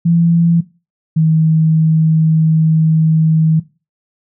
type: tone pair in turn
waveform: sine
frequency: 168.6 / 159.14 Hz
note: E3 / D#3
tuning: +39 / +39 cents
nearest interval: minor second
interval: 100 cents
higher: first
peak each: -8 dBFS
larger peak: neither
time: 0.05-0.61 / 1.16-3.6 s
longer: second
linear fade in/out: 10 ms
effects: noise-tail reverb RT60 0.3 s tail -18 dB re dry